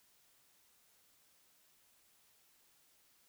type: silence
effects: white hiss -70 dBFS RMS until 3.28 s